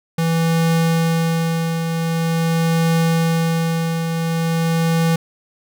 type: tone with tremolo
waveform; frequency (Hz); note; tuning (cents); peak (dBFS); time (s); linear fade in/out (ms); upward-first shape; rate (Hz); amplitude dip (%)
square; 164.81; E3; 0; -14; 0.18-5.16; 5; triangle; 0.45; 50
effects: none

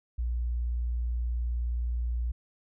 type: tone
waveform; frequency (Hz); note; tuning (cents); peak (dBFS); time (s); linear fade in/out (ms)
sine; 59.5; A#1; +36; -27; 0.18-2.32; 10
effects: none

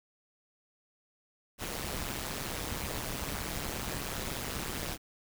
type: noise with amplitude modulation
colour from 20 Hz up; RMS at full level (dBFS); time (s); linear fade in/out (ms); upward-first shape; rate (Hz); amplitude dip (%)
pink; -33; 1.58-4.98; 50; sine; 140; 90
effects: none

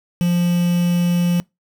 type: tone with quantisation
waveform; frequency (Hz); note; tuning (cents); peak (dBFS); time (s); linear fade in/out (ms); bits
triangle; 174.61; F3; 0; -12; 0.21-1.4; 0; 5
effects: noise-tail reverb RT60 0.2 s tail -25 dB re dry

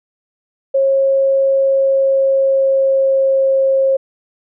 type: tone with pitch glide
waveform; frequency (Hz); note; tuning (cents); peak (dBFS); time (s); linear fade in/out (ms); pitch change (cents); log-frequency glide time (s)
sine; 542 to 537.3; C#5 to C5; -39 to +46; -10; 0.74-3.97; 10; -15; 1.59-3.58
effects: none

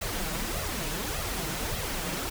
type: noise with flanger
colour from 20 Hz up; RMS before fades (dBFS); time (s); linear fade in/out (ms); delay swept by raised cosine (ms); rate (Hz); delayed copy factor
pink; -32; 0.01-2.3; 10; 1.5 to 6.5; 1.7; +0.75
effects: none

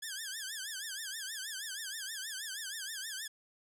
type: tone with vibrato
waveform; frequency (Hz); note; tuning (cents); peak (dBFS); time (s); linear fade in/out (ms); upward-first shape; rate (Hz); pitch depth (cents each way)
10% pulse; 1661.2; G#6; 0; -30; 0.02-3.28; 10; triangle; 6.3; 190
effects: none

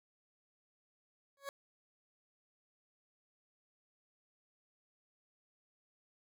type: tone with exponential growth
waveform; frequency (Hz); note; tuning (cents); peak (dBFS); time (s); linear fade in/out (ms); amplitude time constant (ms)
20% pulse; 556; C#5; +5; -32; 1.37-1.49; 1; 25
effects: none

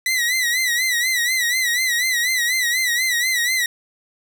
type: tone with vibrato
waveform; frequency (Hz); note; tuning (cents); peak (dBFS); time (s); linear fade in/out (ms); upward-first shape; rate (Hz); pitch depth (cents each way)
sawtooth; 1975.5; B6; 0; -14; 0.06-3.66; 2; sine; 4.1; 93
effects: none

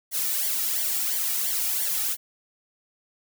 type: noise with flanger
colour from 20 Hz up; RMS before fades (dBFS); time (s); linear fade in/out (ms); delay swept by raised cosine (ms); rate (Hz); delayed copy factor
blue; -26; 0.11-2.17; 50; 0.76 to 1.96; 2.9; -0.9
effects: none

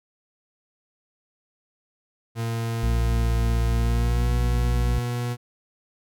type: tone with pitch glide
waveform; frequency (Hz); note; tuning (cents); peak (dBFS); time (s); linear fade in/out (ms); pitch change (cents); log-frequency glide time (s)
40% pulse; 114.9 to 121.1; A#2 to B2; -25 to -34; -24; 2.35-5.37; 50; +91; 3.74-4.33
type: harmonic tone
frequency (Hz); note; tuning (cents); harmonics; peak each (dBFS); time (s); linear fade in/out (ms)
58.27; A#1; 0; 1 / 3 / 4; -20 / -38 / -41; 2.83-4.99; 5
effects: none

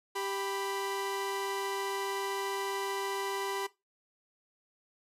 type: tone pair together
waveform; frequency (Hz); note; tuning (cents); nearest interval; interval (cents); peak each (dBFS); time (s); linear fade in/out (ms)
sawtooth; 392.8 / 988.8; G4 / B5; +4 / +2; octave + major third; 1598; -31 / -33; 0.15-3.67; 10
effects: noise-tail reverb RT60 0.2 s tail -17 dB re dry + resampled to 32000 Hz

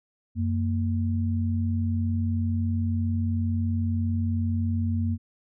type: tone pair together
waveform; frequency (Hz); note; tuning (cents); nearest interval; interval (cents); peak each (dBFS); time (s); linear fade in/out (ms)
sine; 92.5 / 230.5; F#2 / A#3; 0 / -19; octave + major third; 1581; -24 / -28; 0.35-5.18; 50
effects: none

